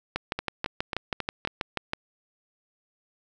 two click trains, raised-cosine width 0.3 ms, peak -13 / -11 dBFS, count 5 / 12, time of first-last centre 0.39-1.474 / 0.16-1.934 s, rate 3.69 / 6.2 Hz, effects none

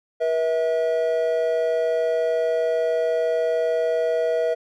triangle tone pair together, 481.5 / 648.1 Hz, B4 / E5, -44 / -30 cents, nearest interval perfect fourth, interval 514 cents, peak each -20 dBFS, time 0.2-4.55 s, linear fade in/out 20 ms, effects none

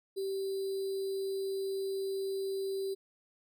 sine tone with sample-and-hold, 388 Hz, G4, 18 cents flat, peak -32 dBFS, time 0.16-2.95 s, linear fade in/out 20 ms, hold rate 4410 Hz, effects none

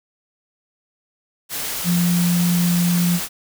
sine tone in noise, 174.61 Hz, F3, in tune, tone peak -15 dBFS, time 1.84-3.2 s, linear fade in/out 50 ms, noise white, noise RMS -26 dBFS, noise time 1.49-3.29 s, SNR +8 dB, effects none

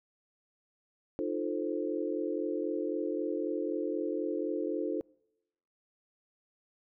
sine chord, F dominant seventh, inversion third, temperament equal with one note detuned, 305.3 / 349.2 / 440 / 523.3 Hz, Eb4 / F4 / A4 / C5, -33 / 0 / 0 / 0 cents, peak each -35 / -35 / -36 / -38 dBFS, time 1.19-5.01 s, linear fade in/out 0 ms, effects noise-tail reverb RT60 0.9 s tail -26 dB re dry

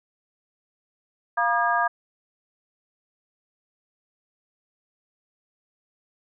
sine tone cluster, 697 / 957 / 1212 / 1632 Hz, F5 / A#5 / D#6 / G#6, -4 / +45 / -46 / -31 cents, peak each -25 dBFS, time 1.37-1.88 s, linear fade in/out 10 ms, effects none

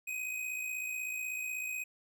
square tone with amplitude modulation, 2511 Hz, D#7, 15 cents sharp, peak -34 dBFS, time 0.07-1.84 s, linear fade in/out 10 ms, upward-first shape sine, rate 56.2 Hz, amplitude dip 50%, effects none

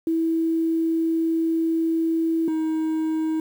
sine / triangle tone pair in turn, 326.8 / 316.9 Hz, E4 / D#4, -15 / +32 cents, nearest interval minor second, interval 53 cents, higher first, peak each -19 dBFS, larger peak neither, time 0.07-2.48 / 2.48-3.4 s, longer first, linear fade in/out 2 ms, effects 8-bit

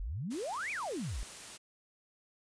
sine exponential two-way sweep, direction up then down, 38.89 to 2550 to 38.89 Hz, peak -35 dBFS, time 0-1.23 s, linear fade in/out 0 ms, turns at 0.71 s
white noise, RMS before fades -47 dBFS, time 0.3-1.58 s, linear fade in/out 20 ms
effects resampled to 22050 Hz

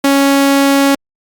sawtooth tone, 277.2 Hz, C#4, in tune, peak -4 dBFS, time 0.04-0.95 s, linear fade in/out 5 ms, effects Opus 48 kbps

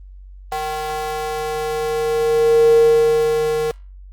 square tone with high-pass filter sweep, 154 Hz, D#3, 17 cents flat, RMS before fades -17 dBFS, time 0.52-3.71 s, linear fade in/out 0 ms, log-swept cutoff 670 to 390 Hz, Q 10, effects added 47 Hz sine -36 dBFS peak until 4.12 s + Opus 24 kbps

